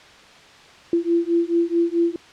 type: beating tone pair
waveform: sine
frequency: 337.1 / 341.7 Hz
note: E4 / F4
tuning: +39 / -38 cents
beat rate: 4.6 Hz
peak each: -20 dBFS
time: 0.93-2.16 s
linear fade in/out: 2 ms
effects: white hiss -46 dBFS RMS until 2.32 s + low-pass 4000 Hz 12 dB/octave